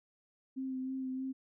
sine tone with vibrato, 261.6 Hz, C4, in tune, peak -35 dBFS, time 0.56-1.33 s, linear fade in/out 20 ms, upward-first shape sine, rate 3.2 Hz, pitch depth 20 cents each way, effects none

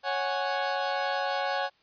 30% pulse chord, C# suspended fourth, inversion none, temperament equal, 554.4 / 740 / 830.6 Hz, C#5 / F#5 / G#5, 0 / 0 / 0 cents, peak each -29 dBFS, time 0.03-1.7 s, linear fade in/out 50 ms, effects white hiss -65 dBFS RMS until 1.82 s + resampled to 11025 Hz

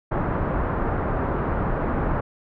pink low-pass noise, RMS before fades -24 dBFS, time 0.11-2.21 s, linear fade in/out 10 ms, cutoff 1400 Hz, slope 24 dB/octave, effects none

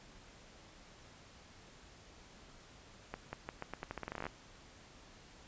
accelerating click train, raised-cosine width 0.5 ms, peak -25 dBFS, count 18, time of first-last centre 3.14-4.266 s, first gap 190 ms, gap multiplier 0.84, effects pink hiss -58 dBFS RMS until 5.47 s + resampled to 16000 Hz

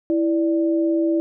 sine tone pair together, 329.6 / 586.9 Hz, E4 / D5, 0 / -1 cents, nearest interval minor seventh, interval 999 cents, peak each -17 / -25 dBFS, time 0.1-1.2 s, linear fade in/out 0 ms, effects none

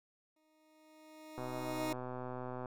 20% pulse tone with exponential growth, 311.1 Hz, D#4, in tune, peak -29 dBFS, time 0.36-1.93 s, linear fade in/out 5 ms, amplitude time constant 340 ms
click train, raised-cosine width 1 ms, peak -29 dBFS, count 162, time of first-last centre 1.38-2.658 s, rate 126 Hz
effects none

